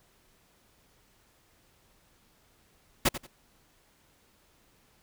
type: noise with echo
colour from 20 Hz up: pink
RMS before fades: -22 dBFS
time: 3.05-3.09 s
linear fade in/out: 10 ms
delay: 90 ms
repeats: 2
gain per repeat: -13 dB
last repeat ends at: 3.27 s
effects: pink hiss -65 dBFS RMS until 5.02 s